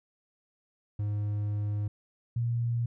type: tone pair in turn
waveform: triangle / sine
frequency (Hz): 103.83 / 118.17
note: G#2 / A#2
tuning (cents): 0 / +24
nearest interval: major second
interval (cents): 224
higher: second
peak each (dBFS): -26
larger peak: neither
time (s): 0.99-1.88 / 2.36-2.86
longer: first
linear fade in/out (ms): 5
effects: none